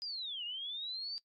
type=linear two-way sweep; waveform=sine; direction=down then up; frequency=4978 to 2794 to 4688 Hz; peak=-38 dBFS; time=0.02-1.18 s; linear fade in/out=0 ms; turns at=0.44 s; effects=noise-tail reverb RT60 0.1 s tail -20 dB re dry + AAC 32 kbps